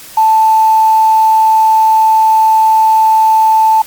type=tone with quantisation; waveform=sine; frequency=880 Hz; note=A5; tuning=in tune; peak=-5 dBFS; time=0.17-3.82 s; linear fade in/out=5 ms; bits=5; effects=white hiss -33 dBFS RMS until 3.86 s + Opus 48 kbps